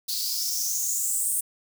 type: noise with high-pass filter sweep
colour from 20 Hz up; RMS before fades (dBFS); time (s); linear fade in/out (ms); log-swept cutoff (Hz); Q
blue; -27; 0.08-1.41; 10; 4300 to 9100; 6.7
effects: none